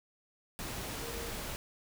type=tone in noise; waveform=sine; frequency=466.2 Hz; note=A#4; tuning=in tune; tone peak=-44 dBFS; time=1.02-1.31 s; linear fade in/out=0 ms; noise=pink; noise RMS=-40 dBFS; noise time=0.59-1.56 s; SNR=-7 dB; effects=none